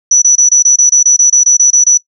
sine tone bursts, 5920 Hz, F#8, in tune, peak -3 dBFS, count 14, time 0.11-1.975 s, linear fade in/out 5 ms, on 110 ms, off 25 ms, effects noise-tail reverb RT60 0.1 s tail -20 dB re dry

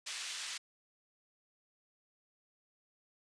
pink band-pass noise, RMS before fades -42 dBFS, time 0.06-0.58 s, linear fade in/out 10 ms, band 2400 to 7800 Hz, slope 12 dB/octave, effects resampled to 22050 Hz

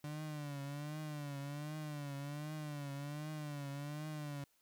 35% pulse tone with vibrato, 146.83 Hz, D3, in tune, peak -40 dBFS, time 0.04-4.44 s, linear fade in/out 2 ms, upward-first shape triangle, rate 1.3 Hz, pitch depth 100 cents each way, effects white hiss -75 dBFS RMS until 4.61 s

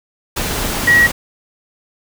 sine tone in noise, 1910 Hz, A#6, 42 cents sharp, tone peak -7 dBFS, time 0.87-1.07 s, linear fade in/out 10 ms, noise pink, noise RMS -20 dBFS, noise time 0.36-1.12 s, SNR +10 dB, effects none

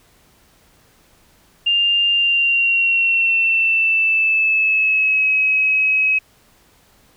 sine tone with pitch glide, 2800 to 2553 Hz, F7 to D#7, +4 to +44 cents, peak -13 dBFS, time 1.66-6.19 s, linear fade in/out 10 ms, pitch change -160 cents, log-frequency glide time 2.11-5.3 s, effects pink hiss -54 dBFS RMS until 7.16 s

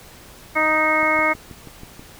harmonic tone, 311.1 Hz, D#4, in tune, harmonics 1 / 2 / 3 / 4 / 5 / 6 / 7, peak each -27 / -23 / -25 / -22 / -29 / -28 / -19 dBFS, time 0.55-1.34 s, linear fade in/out 20 ms
click train, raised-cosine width 3 ms, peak -25 dBFS, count 7, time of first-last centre 1.03-1.995 s, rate 6.22 Hz
effects pink hiss -44 dBFS RMS until 2.19 s

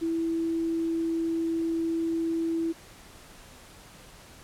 sine tone, 329.6 Hz, E4, in tune, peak -25 dBFS, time 0.01-2.73 s, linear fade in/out 20 ms, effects pink hiss -50 dBFS RMS until 4.43 s + low-pass 12000 Hz 12 dB/octave

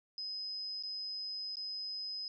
sine tone with dropouts, 5050 Hz, D#8, 25 cents sharp, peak -38 dBFS, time 0.18-2.28 s, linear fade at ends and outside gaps 1 ms, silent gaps 0.826-0.835 / 1.556-1.569 s, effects none

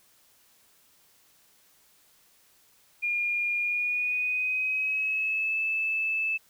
sine tone with pitch glide, 2419 to 2623 Hz, D#7 to E7, -49 to -9 cents, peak -25 dBFS, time 3.02-6.38 s, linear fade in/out 20 ms, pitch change +140 cents, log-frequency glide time 3.58-5.6 s, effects white hiss -62 dBFS RMS until 6.49 s

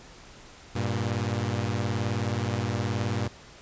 sawtooth beating tone pair, 99.2 / 118.2 Hz, G2 / A#2, +21 / +24 cents, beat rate 19 Hz, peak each -25 dBFS, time 0.75-3.28 s, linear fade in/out 10 ms, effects pink hiss -49 dBFS RMS until 3.61 s + resampled to 16000 Hz

